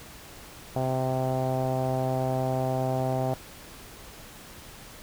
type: tone with low-pass filter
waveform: sawtooth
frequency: 130 Hz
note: C3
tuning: 11 cents flat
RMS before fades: -27 dBFS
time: 0.76-3.34 s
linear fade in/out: 0 ms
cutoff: 720 Hz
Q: 5.5
effects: pink hiss -46 dBFS RMS until 5.02 s